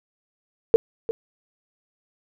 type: tone with echo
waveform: sine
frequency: 454.7 Hz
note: A#4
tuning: 43 cents flat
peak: -8 dBFS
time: 0.74-0.76 s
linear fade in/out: 0 ms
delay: 350 ms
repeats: 1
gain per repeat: -14 dB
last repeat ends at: 1.11 s
effects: none